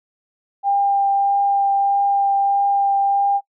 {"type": "tone with vibrato", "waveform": "sine", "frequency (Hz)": 797, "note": "G5", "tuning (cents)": 28, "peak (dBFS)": -14, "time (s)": [0.63, 3.41], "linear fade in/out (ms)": 50, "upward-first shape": "triangle", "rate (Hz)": 1.6, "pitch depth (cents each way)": 10, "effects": ["noise-tail reverb RT60 0.1 s tail -25 dB re dry"]}